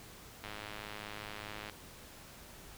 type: click train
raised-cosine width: 0.3 ms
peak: -27 dBFS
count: 133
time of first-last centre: 0.44-1.697 s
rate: 105 Hz
effects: pink hiss -53 dBFS RMS until 2.77 s